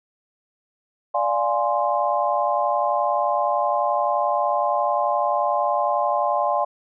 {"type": "chord", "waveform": "sine", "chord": "D half-diminished seventh", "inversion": "none", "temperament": "equal", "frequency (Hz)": [587.3, 698.5, 830.6, 1046.5], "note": ["D5", "F5", "Ab5", "C6"], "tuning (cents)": [0, 0, 0, 0], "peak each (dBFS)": -24, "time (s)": [1.14, 6.65], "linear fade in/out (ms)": 10, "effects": []}